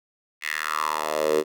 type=tone with high-pass filter sweep; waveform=10% pulse; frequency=77 Hz; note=D#2; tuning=17 cents flat; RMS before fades=-25 dBFS; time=0.41-1.44 s; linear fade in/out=50 ms; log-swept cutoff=2200 to 390 Hz; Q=4.3; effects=none